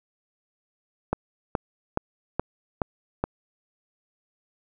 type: click train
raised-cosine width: 1 ms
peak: -9 dBFS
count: 6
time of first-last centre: 1.13-3.24 s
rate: 2.37 Hz
effects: none